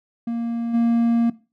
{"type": "tone with level steps", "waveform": "triangle", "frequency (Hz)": 233.1, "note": "A#3", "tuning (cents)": 0, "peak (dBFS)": [-20, -13], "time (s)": [0.27, 1.3], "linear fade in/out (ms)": 5, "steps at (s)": 0.73, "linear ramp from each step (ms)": 20, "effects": ["noise-tail reverb RT60 0.3 s tail -18 dB re dry"]}